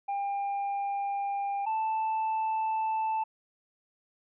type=tone pair in turn; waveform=triangle; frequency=800 / 880.3 Hz; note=G5 / A5; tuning=+35 / +1 cents; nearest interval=major second; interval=166 cents; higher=second; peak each=-27 / -25 dBFS; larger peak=second; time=0.08-1.66 / 1.66-3.24 s; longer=neither; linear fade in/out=10 ms; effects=resampled to 8000 Hz